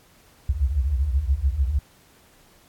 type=tone cluster; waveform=sine; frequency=62 / 68.1 / 75.3 Hz; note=B1 / C#2 / D2; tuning=+7 / -30 / +44 cents; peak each=-24 dBFS; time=0.49-1.79 s; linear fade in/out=5 ms; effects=pink hiss -56 dBFS RMS until 2.68 s + AAC 64 kbps